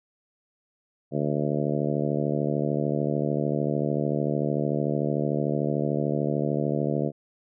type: harmonic tone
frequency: 73.42 Hz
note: D2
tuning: in tune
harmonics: 2 / 3 / 4 / 5 / 6 / 7 / 8 / 9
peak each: -28 / -30 / -31 / -32 / -33 / -33 / -34 / -35 dBFS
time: 1.11-7.12 s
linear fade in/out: 50 ms
effects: none